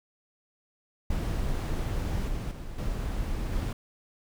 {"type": "noise with level steps", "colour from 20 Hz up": "brown", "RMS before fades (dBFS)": [-29, -32, -38, -31, -29], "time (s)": [1.1, 3.73], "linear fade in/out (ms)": 5, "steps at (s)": [2.28, 2.51, 2.78, 3.52], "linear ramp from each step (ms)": 5, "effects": []}